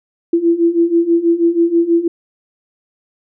sine beating tone pair, 334 / 340.2 Hz, E4 / F4, +23 / -45 cents, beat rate 6.2 Hz, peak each -15 / -12 dBFS, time 0.33-2.08 s, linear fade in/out 5 ms, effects none

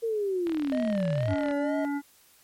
sine linear sweep, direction down, 466.2 to 89.5 Hz, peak -25 dBFS, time 0.02-1.35 s, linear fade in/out 20 ms
click train, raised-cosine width 0.3 ms, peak -23 dBFS, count 42, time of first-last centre 0.47-1.511 s, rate 39.4 Hz
triangle tone with vibrato, 603 Hz, D5, 46 cents sharp, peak -27 dBFS, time 0.72-1.85 s, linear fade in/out 0 ms, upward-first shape sine, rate 2.1 Hz, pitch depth 95 cents each way
harmonic tone, 284.9 Hz, C#4, 48 cents sharp, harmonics 1 / 3 / 5 / 7, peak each -27 / -37 / -41 / -44 dBFS, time 1.27-2.02 s, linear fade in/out 50 ms
effects white hiss -59 dBFS RMS until 2.43 s + MP3 64 kbps

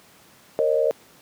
sine tone cluster, 464.4 / 543 / 614 Hz, A#4 / C#5 / D#5, -7 / -36 / -23 cents, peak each -22 dBFS, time 0.59-0.91 s, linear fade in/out 0 ms, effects pink hiss -52 dBFS RMS until 1.21 s + high-pass 150 Hz 12 dB/octave

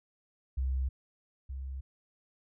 sine tone pair in turn, 65.41 / 66.63 Hz, C2 / C2, 0 / +32 cents, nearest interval unison, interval 32 cents, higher second, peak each -28 / -36 dBFS, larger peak first, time 0.57-0.89 / 1.49-1.81 s, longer neither, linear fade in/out 10 ms, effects none

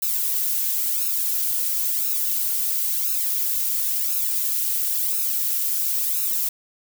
violet noise with flanger, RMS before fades -23 dBFS, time 0.02-6.49 s, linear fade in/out 5 ms, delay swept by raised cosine 0.75 to 2.85 ms, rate 0.97 Hz, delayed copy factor +0.9, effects none

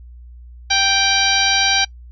harmonic tone with a mistuned harmonic, 784 Hz, G5, in tune, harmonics 1 / 2 / 3 / 4 / 5 / 6 / 7, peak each -21 / -21 / -21 / -21 / -21 / -21 / -21 dBFS, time 0.7-1.85 s, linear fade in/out 10 ms, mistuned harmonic 7, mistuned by +76 cents, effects noise-tail reverb RT60 0.1 s tail -25 dB re dry + added 60 Hz sine -36 dBFS peak until 2.11 s

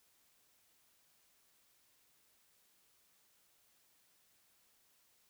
silence, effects white hiss -72 dBFS RMS until 5.29 s

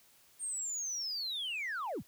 sine linear sweep, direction down, 8800 to 46.19 Hz, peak -33 dBFS, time 0.39-2.03 s, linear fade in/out 50 ms, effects tanh soft clip ceiling -33 dBFS + white hiss -64 dBFS RMS until 2.07 s

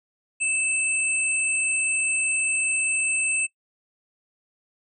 sine tone pair together, 2637 / 8138 Hz, E7 / C9, 0 / -49 cents, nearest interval octave + minor sixth, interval 1951 cents, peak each -23 / -25 dBFS, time 0.4-3.47 s, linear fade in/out 20 ms, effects noise-tail reverb RT60 0.1 s tail -20 dB re dry

